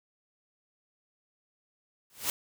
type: noise with exponential growth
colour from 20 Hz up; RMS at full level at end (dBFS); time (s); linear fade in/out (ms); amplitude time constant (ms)
white; -26; 2.1-2.3; 1; 42
effects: none